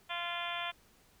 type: harmonic tone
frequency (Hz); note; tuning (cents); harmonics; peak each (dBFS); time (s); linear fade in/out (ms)
345.9; F4; -17; 2 / 3 / 4 / 5 / 6 / 7 / 8 / 9 / 10; -42 / -42 / -44 / -45 / -46 / -43 / -48 / -44 / -44; 0.09-0.72; 20
effects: pink hiss -65 dBFS RMS until 1.2 s

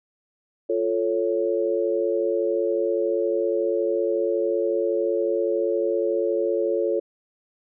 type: chord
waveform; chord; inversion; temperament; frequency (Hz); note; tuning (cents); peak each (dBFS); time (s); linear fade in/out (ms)
sine; F augmented; none; equal; 349.2 / 440 / 554.4; F4 / A4 / C#5; 0 / 0 / 0; -25 / -24 / -25; 0.69-7; 10
effects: none

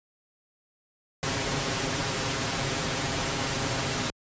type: noise with comb filter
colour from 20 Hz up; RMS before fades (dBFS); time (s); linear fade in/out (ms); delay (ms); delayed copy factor
pink; -28; 1.23-4.1; 0; 7.4; +0.65
effects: high-pass 60 Hz 12 dB/octave + resampled to 16000 Hz

